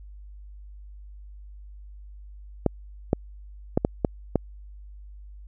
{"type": "clicks", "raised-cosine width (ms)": 2, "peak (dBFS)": -6, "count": 6, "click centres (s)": [2.663, 3.131, 3.775, 3.849, 4.048, 4.357], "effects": ["added 50 Hz sine -41 dBFS peak until 5.47 s"]}